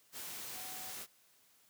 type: tone in noise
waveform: sine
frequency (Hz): 749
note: F#5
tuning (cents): +21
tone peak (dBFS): -53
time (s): 0.53-0.94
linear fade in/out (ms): 50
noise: white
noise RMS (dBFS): -45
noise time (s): 0.12-1.07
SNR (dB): -11
effects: white hiss -68 dBFS RMS until 1.69 s + high-pass 80 Hz 12 dB/octave